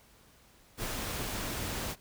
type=noise; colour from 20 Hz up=pink; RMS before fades=-36 dBFS; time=0.77-1.96 s; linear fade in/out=50 ms; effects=pink hiss -61 dBFS RMS until 2 s